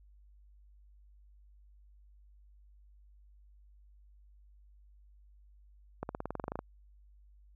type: accelerating click train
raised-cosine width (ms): 1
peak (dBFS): -22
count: 13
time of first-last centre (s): 6.03-6.591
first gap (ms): 61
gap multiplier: 0.95
effects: added 50 Hz sine -57 dBFS peak until 7.55 s